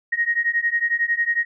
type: beating tone pair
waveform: sine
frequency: 1869 / 1880 Hz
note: A#6 / A#6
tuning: +4 / +14 cents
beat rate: 11 Hz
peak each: -22 / -21 dBFS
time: 0.12-1.45 s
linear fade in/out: 10 ms
effects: none